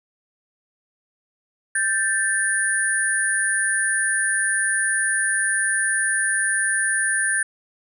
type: tone cluster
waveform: sine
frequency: 1560 / 1761 / 9480 Hz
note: G6 / A6 / D9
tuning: -9 / +1 / +15 cents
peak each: -23 dBFS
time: 1.75-7.43 s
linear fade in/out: 5 ms
effects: none